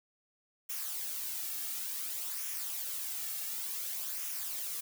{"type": "noise with flanger", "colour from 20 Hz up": "blue", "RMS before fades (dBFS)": -38, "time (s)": [0.69, 4.81], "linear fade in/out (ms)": 10, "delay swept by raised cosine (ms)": [0.23, 2.03], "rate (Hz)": 0.56, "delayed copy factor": -0.5, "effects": []}